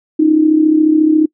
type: tone with amplitude modulation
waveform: sine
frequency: 311.1 Hz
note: D#4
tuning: in tune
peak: -4 dBFS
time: 0.19-1.26 s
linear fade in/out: 10 ms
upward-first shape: sine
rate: 34.2 Hz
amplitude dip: 65%
effects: noise-tail reverb RT60 0.1 s tail -24 dB re dry